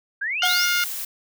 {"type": "exponential sweep", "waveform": "sine", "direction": "up", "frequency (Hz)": [1543, 6070], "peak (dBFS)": -23, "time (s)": [0.21, 0.66], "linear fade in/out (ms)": 10}
{"type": "harmonic tone", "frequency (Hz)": 709, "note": "F5", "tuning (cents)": 26, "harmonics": [2, 3, 4, 5, 6, 7, 8, 9], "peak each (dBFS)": [-22, -26, -28, -30, -32, -33, -34, -35], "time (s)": [0.42, 0.84], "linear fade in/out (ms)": 2}
{"type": "tone with exponential decay", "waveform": "40% pulse", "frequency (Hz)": 729, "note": "F#5", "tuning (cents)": -26, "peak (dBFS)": -20, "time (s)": [0.43, 0.72], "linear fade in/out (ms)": 5, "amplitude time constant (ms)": 63}
{"type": "noise", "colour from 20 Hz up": "blue", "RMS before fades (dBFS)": -30, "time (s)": [0.45, 1.05], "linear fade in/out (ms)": 5}
{"effects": []}